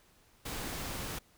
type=noise; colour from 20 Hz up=pink; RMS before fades=-39 dBFS; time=0.45-1.19 s; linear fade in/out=10 ms; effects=pink hiss -65 dBFS RMS until 1.37 s